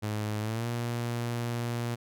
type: tone with pitch glide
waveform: sawtooth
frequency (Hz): 106.4 to 118.74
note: G#2 to A#2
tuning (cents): +42 to +32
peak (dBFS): -26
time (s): 0.02-1.96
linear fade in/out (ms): 20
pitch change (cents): +190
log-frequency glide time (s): 0.4-0.67
effects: none